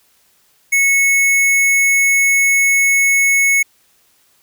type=tone; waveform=square; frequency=2200 Hz; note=C#7; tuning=14 cents flat; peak=-11 dBFS; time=0.72-3.63 s; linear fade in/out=10 ms; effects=white hiss -56 dBFS RMS until 4.42 s

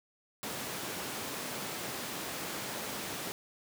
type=high-pass noise; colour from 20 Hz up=pink; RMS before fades=-39 dBFS; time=0.43-3.32 s; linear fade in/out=0 ms; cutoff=190 Hz; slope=12 dB/octave; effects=none

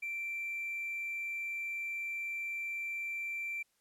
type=tone with hard clipping; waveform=triangle; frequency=2348 Hz; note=D7; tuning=1 cent flat; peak=-36 dBFS; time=0.02-3.63 s; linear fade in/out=10 ms; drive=4 dB; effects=white hiss -75 dBFS RMS until 3.8 s + low-pass 12000 Hz 12 dB/octave

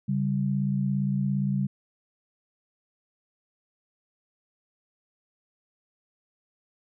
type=tone pair together; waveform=sine; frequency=138.59 / 196 Hz; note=C#3 / G3; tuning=0 / 0 cents; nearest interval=tritone; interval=600 cents; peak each=-26 dBFS; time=0.08-1.67 s; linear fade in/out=10 ms; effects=none

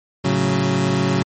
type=chord; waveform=25% pulse; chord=F# minor; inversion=first; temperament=equal; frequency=110 / 138.59 / 185 Hz; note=A2 / C#3 / F#3; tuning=0 / 0 / 0 cents; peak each=-21 / -16 / -16 dBFS; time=0.24-1.23 s; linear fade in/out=10 ms; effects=MP3 32 kbps

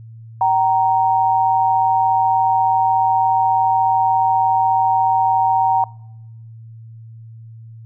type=tone pair together; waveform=sine; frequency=766.5 / 932.3 Hz; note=G5 / A#5; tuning=-39 / 0 cents; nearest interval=minor third; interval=339 cents; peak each=-15 dBFS; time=0.41-5.84 s; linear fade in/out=2 ms; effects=noise-tail reverb RT60 0.9 s tail -24 dB re dry + added 113 Hz sine -35 dBFS peak until 7.85 s

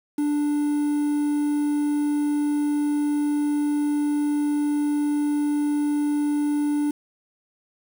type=tone with quantisation; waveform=triangle; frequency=293.7 Hz; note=D4; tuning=in tune; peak=-18 dBFS; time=0.18-6.91 s; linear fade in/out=5 ms; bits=7; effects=none

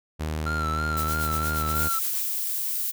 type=tone with pitch glide; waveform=sawtooth; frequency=77.78 to 77.2 Hz; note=D#2 to D#2; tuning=0 to -13 cents; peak=-23 dBFS; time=0.19-1.89 s; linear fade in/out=20 ms; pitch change=-13 cents; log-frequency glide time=1.35-1.68 s
type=tone with vibrato; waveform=triangle; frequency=1359 Hz; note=F6; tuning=48 cents flat; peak=-25 dBFS; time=0.46-1.99 s; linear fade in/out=5 ms; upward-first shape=sine; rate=3.1 Hz; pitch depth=54 cents each way
type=noise with tremolo; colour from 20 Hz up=blue; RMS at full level=-31 dBFS; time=0.97-2.26 s; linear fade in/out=2 ms; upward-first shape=sine; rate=8.5 Hz; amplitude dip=70%
type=noise; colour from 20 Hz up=violet; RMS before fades=-28 dBFS; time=1.74-2.92 s; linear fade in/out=20 ms
effects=none

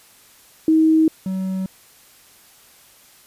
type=tone pair in turn; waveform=sine / triangle; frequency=317.6 / 188.85 Hz; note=D#4 / F#3; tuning=+36 / +36 cents; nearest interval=major sixth; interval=900 cents; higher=first; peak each=-11 / -19 dBFS; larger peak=first; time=0.68-1.08 / 1.26-1.66 s; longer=neither; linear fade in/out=2 ms; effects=white hiss -50 dBFS RMS until 3.26 s + resampled to 32000 Hz

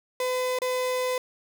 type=tone with dropouts; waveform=35% pulse; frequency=506 Hz; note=B4; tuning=42 cents sharp; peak=-23 dBFS; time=0.2-1.18 s; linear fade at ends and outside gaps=2 ms; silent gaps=0.588-0.618 s; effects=none

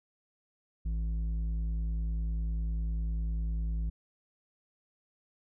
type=tone with low-pass filter; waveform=square; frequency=55 Hz; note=A1; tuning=in tune; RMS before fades=-32 dBFS; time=0.85-3.9 s; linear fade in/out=10 ms; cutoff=130 Hz; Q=1.2; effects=none

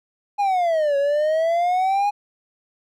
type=exponential two-way sweep; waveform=triangle; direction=down then up; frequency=830.6 to 554.4 to 830.6 Hz; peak=-15 dBFS; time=0.38-2.11 s; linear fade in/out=20 ms; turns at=0.97 s; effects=none

